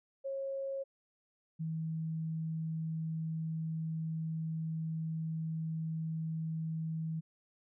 sine tone pair in turn, 544 / 160.57 Hz, C#5 / E3, -33 / -45 cents, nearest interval octave + major sixth, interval 2112 cents, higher first, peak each -35 / -34 dBFS, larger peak second, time 0.24-0.84 / 1.59-7.21 s, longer second, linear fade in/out 20 ms, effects none

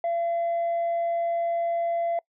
sine tone with tanh clipping, 680 Hz, F5, 46 cents flat, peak -24 dBFS, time 0.04-2.19 s, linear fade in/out 2 ms, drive 1 dB, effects noise-tail reverb RT60 0.1 s tail -24 dB re dry

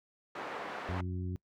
pink band-pass noise, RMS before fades -41 dBFS, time 0.35-1.01 s, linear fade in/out 5 ms, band 460 to 1700 Hz, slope 12 dB/octave
harmonic tone, 90.8 Hz, F#2, 32 cents flat, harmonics 1 / 2 / 3 / 4, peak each -35 / -41 / -45 / -47 dBFS, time 0.89-1.36 s, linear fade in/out 0 ms
effects noise-tail reverb RT60 0.1 s tail -23 dB re dry

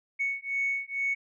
sine beating tone pair, 2217 / 2219.2 Hz, C#7 / C#7, 0 / +1 cents, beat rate 2.2 Hz, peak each -30 dBFS, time 0.19-1.15 s, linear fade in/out 20 ms, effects tanh soft clip ceiling -20 dBFS

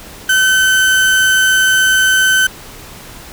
35% pulse tone, 1529 Hz, G6, 44 cents flat, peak -7 dBFS, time 0.29-2.47 s, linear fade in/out 5 ms, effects pink hiss -34 dBFS RMS until 3.32 s

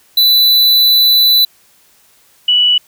square / sine tone pair in turn, 3984 / 2952 Hz, B7 / F#7, +14 / -5 cents, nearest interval perfect fourth, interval 519 cents, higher first, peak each -7 dBFS, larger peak neither, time 0.17-1.45 / 2.48-2.78 s, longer first, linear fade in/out 5 ms, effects white hiss -50 dBFS RMS until 2.87 s

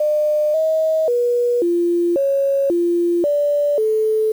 sine tone with pitch steps, 603 / 635 / 482.9 / 345.6 / 552 / 345.4 / 582 / 435.2 Hz, D5 / D#5 / B4 / F4 / C#5 / F4 / D5 / A4, +46 / +35 / -39 / -18 / -7 / -19 / -16 / -19 cents, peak -14 dBFS, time 0-4.32 s, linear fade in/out 5 ms, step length 540 ms, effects 7-bit

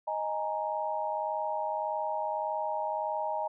sine chord, D# suspended fourth, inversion none, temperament equal, 622.3 / 830.6 / 932.3 Hz, D#5 / G#5 / A#5, 0 / 0 / 0 cents, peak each -34 dBFS, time 0.07-3.48 s, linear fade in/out 10 ms, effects none

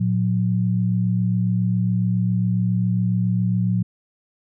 sine tone pair together, 114.12 / 181.4 Hz, A#2 / F#3, -36 / -34 cents, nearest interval minor sixth, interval 802 cents, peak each -20 dBFS, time 0-3.83 s, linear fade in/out 10 ms, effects none

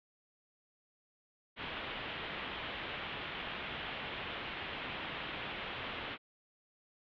white low-pass noise, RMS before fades -42 dBFS, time 1.56-6.18 s, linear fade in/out 50 ms, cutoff 3400 Hz, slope 48 dB/octave, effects none

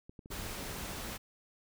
clicks, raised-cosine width 3 ms, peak -36 dBFS, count 7, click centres 0.095 / 0.192 / 0.259 / 0.305 / 0.625 / 0.71 / 0.85 s
pink noise, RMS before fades -41 dBFS, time 0.3-1.18 s, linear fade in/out 20 ms
effects none

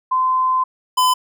sine / square tone pair in turn, 1030 / 1012.9 Hz, C6 / B5, -28 / +43 cents, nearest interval unison, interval 29 cents, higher first, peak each -14 / -13 dBFS, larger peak second, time 0.11-0.64 / 0.97-1.14 s, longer first, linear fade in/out 10 ms, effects none

